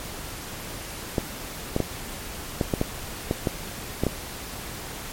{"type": "clicks", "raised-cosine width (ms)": 2, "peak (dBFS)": -8, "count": 10, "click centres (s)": [1.182, 1.764, 1.803, 2.612, 2.738, 2.814, 3.311, 3.472, 4.036, 4.067], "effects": ["pink hiss -36 dBFS RMS until 5.12 s", "MP3 64 kbps"]}